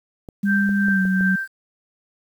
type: clicks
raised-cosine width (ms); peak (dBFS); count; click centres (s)
2; -22; 5; 0.288 / 0.692 / 0.884 / 1.053 / 1.209
type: tone with pitch glide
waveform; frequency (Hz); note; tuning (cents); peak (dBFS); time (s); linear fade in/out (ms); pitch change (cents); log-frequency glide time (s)
sine; 200.7 to 188.34; G3 to F#3; +41 to +31; -17; 0.43-1.36; 10; -110; 0.87-1.01
type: tone with tremolo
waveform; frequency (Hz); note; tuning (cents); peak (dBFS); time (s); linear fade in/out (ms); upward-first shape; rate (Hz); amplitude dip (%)
sine; 1568; G6; 0; -18; 0.45-1.48; 50; triangle; 2.7; 65
effects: 8-bit